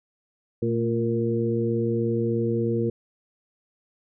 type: harmonic tone with a mistuned harmonic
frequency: 116.54 Hz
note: A#2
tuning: in tune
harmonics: 1 / 2 / 3 / 4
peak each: -27 / -27 / -27 / -27 dBFS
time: 0.62-2.9 s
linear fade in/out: 5 ms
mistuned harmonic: 2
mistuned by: -48 cents
effects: none

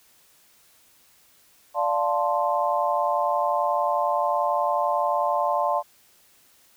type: chord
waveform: sine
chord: D minor seventh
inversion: none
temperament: equal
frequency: 587.3 / 698.5 / 880 / 1046.5 Hz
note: D5 / F5 / A5 / C6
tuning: 0 / 0 / 0 / 0 cents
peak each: -26 dBFS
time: 1.74-5.83 s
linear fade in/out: 50 ms
effects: white hiss -58 dBFS RMS until 6.76 s

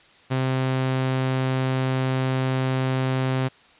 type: tone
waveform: sawtooth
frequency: 130.81 Hz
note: C3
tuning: in tune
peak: -17 dBFS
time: 0.3-3.49 s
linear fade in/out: 20 ms
effects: white hiss -53 dBFS RMS until 3.79 s + resampled to 8000 Hz

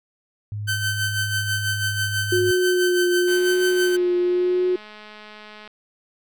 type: tone with pitch glide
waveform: sine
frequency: 104.4 to 103.5 Hz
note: G#2 to G#2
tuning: +10 to -5 cents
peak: -26 dBFS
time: 0.52-2.51 s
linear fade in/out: 0 ms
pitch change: -15 cents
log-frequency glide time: 1.23-2.01 s
type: tone with tremolo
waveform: sawtooth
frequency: 1537 Hz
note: G6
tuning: 35 cents flat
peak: -17 dBFS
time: 0.67-3.97 s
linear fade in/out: 20 ms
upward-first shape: sine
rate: 6.1 Hz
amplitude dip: 55%
type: tone with vibrato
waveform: sine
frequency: 359.7 Hz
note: F#4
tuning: 49 cents flat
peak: -17 dBFS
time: 2.32-4.76 s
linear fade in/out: 5 ms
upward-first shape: triangle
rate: 0.95 Hz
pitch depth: 25 cents each way
type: click train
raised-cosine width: 0.3 ms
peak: -26 dBFS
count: 509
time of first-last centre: 3.28-5.676 s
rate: 212 Hz
effects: none

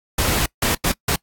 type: noise bursts at uneven times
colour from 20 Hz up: pink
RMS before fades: -19 dBFS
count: 4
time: 0.18-0.46 / 0.62-0.75 / 0.84-0.92 / 1.08-1.16 s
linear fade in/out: 5 ms
effects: noise-tail reverb RT60 0.1 s tail -23 dB re dry + AAC 64 kbps

